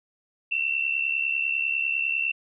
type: tone pair together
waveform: sine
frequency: 2661 / 2731 Hz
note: E7 / F7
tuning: +16 / -39 cents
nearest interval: unison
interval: 45 cents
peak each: -26 dBFS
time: 0.51-2.32 s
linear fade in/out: 10 ms
effects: none